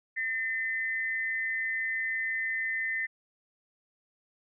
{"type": "tone pair together", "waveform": "sine", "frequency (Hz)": [1813, 2039], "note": ["A#6", "C7"], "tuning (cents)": [-49, -45], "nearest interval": "major second", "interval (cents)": 204, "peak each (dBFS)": [-31, -32], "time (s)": [0.16, 3.07], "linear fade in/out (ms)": 20, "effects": []}